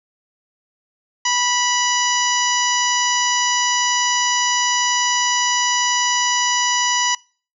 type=harmonic tone; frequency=981 Hz; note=B5; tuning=12 cents flat; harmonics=1 / 2 / 3 / 4 / 5 / 6 / 7; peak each=-21 / -23 / -23 / -32 / -27 / -22 / -28 dBFS; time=1.25-7.15 s; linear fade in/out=5 ms; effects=noise-tail reverb RT60 0.4 s tail -24 dB re dry